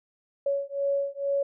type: beating tone pair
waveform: sine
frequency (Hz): 558 / 560.2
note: C#5 / C#5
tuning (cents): +11 / +18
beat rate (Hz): 2.2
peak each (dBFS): -28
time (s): 0.46-1.43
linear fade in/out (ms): 5
effects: none